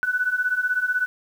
sine beating tone pair, 1480 / 1496 Hz, F#6 / F#6, 0 / +19 cents, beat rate 16 Hz, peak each -25 / -22 dBFS, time 0.03-1.06 s, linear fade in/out 0 ms, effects 8-bit

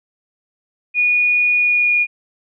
sine tone with pitch glide, 2454 to 2437 Hz, D#7 to D#7, -25 to -37 cents, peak -12 dBFS, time 0.94-2.07 s, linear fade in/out 50 ms, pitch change -12 cents, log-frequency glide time 1.58-1.96 s, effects none

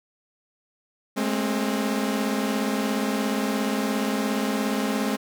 sawtooth tone cluster, 208.5 / 225.6 / 265.6 Hz, G#3 / A3 / C4, +7 / +44 / +26 cents, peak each -22 / -28 / -23 dBFS, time 1.16-5.17 s, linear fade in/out 20 ms, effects none

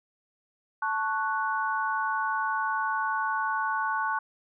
sine chord, F# minor, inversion first, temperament equal, 880 / 1108.7 / 1480 Hz, A5 / C#6 / F#6, 0 / 0 / 0 cents, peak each -30 dBFS, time 0.82-4.19 s, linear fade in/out 5 ms, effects none

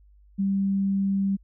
sine tone, 196 Hz, G3, in tune, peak -21 dBFS, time 0.38-1.37 s, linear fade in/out 20 ms, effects added 50 Hz sine -52 dBFS peak until 1.43 s

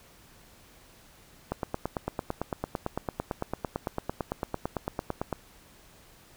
click train, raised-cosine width 1 ms, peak -15 dBFS, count 35, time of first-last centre 1.52-5.327 s, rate 8.93 Hz, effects pink hiss -56 dBFS RMS until 6.36 s

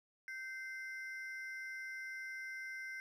triangle ring-modulated tone, 1816 Hz, A#6, 46 cents flat, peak -38 dBFS, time 0.28-3 s, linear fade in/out 0 ms, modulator 261 Hz, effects none

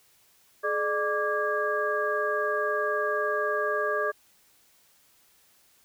sine tone cluster, 423.8 / 600 / 1170 / 1639 Hz, G#4 / D5 / D6 / G#6, +35 / +37 / -7 / -23 cents, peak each -30 dBFS, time 0.63-4.12 s, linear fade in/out 20 ms, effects white hiss -62 dBFS RMS until 5.84 s

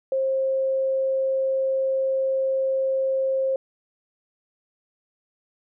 sine tone, 532 Hz, C5, 29 cents sharp, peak -20 dBFS, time 0.12-3.56 s, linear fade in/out 2 ms, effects none

